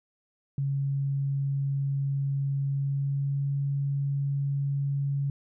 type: tone with pitch glide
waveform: sine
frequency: 138.59 to 139.96 Hz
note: C#3 to C#3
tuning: 0 to +17 cents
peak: -25 dBFS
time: 0.58-5.3 s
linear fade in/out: 2 ms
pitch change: +17 cents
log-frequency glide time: 2.67-3.54 s
effects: none